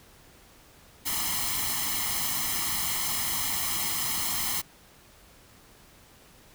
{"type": "noise with comb filter", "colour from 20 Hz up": "white", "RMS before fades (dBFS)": -29, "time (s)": [1.05, 4.62], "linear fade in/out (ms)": 20, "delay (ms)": 0.97, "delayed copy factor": 0.8, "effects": ["pink hiss -55 dBFS RMS until 6.54 s"]}